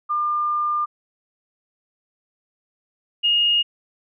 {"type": "tone pair in turn", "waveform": "sine", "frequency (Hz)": [1200, 2854], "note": ["D6", "F7"], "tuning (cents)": [37, 37], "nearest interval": "octave + minor third", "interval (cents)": 1500, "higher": "second", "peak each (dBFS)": [-19, -15], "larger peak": "second", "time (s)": [[0.09, 0.86], [3.23, 3.63]], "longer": "first", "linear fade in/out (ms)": 20, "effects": []}